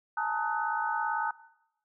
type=tone cluster; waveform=sine; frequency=849 / 907 / 1263 / 1498 Hz; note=G#5 / A#5 / D#6 / F#6; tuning=+38 / -48 / +26 / +21 cents; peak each=-34 / -31 / -35 / -33 dBFS; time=0.17-1.31 s; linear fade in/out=5 ms; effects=noise-tail reverb RT60 0.8 s tail -18 dB re dry